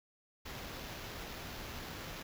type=noise with sample-and-hold; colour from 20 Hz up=pink; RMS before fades=-45 dBFS; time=0.45-2.23 s; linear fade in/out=10 ms; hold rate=8820 Hz; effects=none